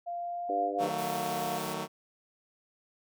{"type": "tone with pitch glide", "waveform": "sine", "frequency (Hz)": [695, 708.4], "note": ["F5", "F5"], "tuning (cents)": [-9, 24], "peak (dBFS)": -33, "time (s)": [0.06, 1.59], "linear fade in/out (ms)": 20, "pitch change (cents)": 33, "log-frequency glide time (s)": [0.17, 0.95]}
{"type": "harmonic tone", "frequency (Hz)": 99.9, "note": "G2", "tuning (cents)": 33, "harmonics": [3, 4, 5, 6, 7], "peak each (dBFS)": [-38, -38, -36, -39, -32], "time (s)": [0.49, 0.9], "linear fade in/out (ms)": 5}
{"type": "chord", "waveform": "10% pulse", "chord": "D# diminished", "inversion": "none", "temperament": "just", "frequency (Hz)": [155.56, 186.68, 224], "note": ["D#3", "F#3", "A3"], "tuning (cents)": [0, 16, 31], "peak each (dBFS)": -30, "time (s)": [0.78, 1.88], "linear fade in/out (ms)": 50}
{"type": "noise", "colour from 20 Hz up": "white", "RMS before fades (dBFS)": -44, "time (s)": [0.98, 1.74], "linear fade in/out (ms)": 5}
{"effects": []}